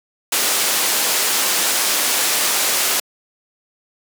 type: low-pass noise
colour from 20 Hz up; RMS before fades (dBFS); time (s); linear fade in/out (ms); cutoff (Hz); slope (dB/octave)
white; -18; 0.32-3; 5; 12000; 12
effects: high-pass 300 Hz 12 dB/octave